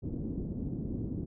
white low-pass noise, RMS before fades -36 dBFS, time 0.02-1.26 s, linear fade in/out 20 ms, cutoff 300 Hz, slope 24 dB/octave, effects none

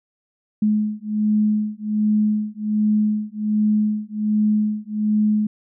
sine beating tone pair, 211.6 / 212.9 Hz, G#3 / G#3, +33 / +43 cents, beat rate 1.3 Hz, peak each -20 dBFS, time 0.62-5.47 s, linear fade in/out 5 ms, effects none

